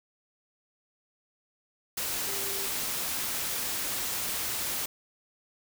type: tone in noise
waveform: sine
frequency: 394.4 Hz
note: G4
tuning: 11 cents sharp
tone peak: -41 dBFS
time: 2.27-2.67 s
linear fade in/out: 5 ms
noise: white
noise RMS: -32 dBFS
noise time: 1.97-4.86 s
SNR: -12 dB
effects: none